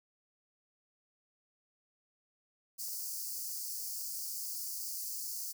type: high-pass noise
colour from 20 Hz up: white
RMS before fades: -40 dBFS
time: 2.78-5.53 s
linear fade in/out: 20 ms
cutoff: 4500 Hz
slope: 96 dB/octave
effects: none